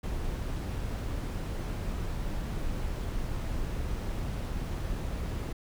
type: noise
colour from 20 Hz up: brown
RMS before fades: -33 dBFS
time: 0.03-5.53 s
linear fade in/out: 10 ms
effects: none